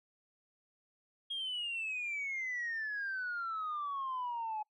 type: exponential sweep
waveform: sine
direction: down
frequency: 3275 to 843 Hz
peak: -34 dBFS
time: 1.3-4.63 s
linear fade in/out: 10 ms
effects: noise-tail reverb RT60 0.1 s tail -25 dB re dry + tanh soft clip ceiling -32 dBFS